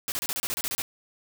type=noise bursts; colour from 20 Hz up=white; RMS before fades=-30 dBFS; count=11; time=0.08-0.82 s; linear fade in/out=0 ms; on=40 ms; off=30 ms; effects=none